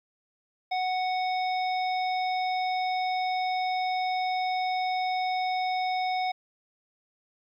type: harmonic tone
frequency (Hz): 740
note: F#5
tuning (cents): 0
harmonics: 1 / 3 / 5 / 7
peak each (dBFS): -26 / -35 / -40 / -42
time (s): 0.71-6.32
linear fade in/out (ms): 10
effects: 11-bit